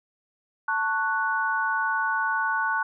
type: chord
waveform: sine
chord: F# minor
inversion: first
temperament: just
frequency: 888 / 1110 / 1480 Hz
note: A5 / C#6 / F#6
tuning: +16 / +2 / 0 cents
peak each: -28 / -29 / -25 dBFS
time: 0.68-2.83 s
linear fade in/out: 5 ms
effects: none